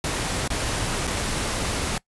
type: noise with dropouts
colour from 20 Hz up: pink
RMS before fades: -26 dBFS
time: 0.04-1.98 s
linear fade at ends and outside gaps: 2 ms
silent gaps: 0.478-0.502 / 1.071-1.075 s
effects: noise-tail reverb RT60 0.1 s tail -22 dB re dry + resampled to 24000 Hz